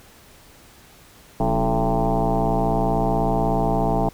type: tone with frequency modulation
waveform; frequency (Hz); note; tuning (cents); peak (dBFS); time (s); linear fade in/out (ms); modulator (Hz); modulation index
sine; 320.7; E4; -48; -17; 1.4-4.09; 2; 117; 4.8
effects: pink hiss -49 dBFS RMS until 4.13 s